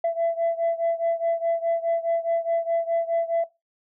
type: beating tone pair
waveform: sine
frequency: 668 / 672.8 Hz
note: E5 / E5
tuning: +23 / +35 cents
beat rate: 4.8 Hz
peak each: -22 / -25 dBFS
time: 0.04-3.44 s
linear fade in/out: 5 ms
effects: noise-tail reverb RT60 0.2 s tail -17 dB re dry + tanh soft clip ceiling -17 dBFS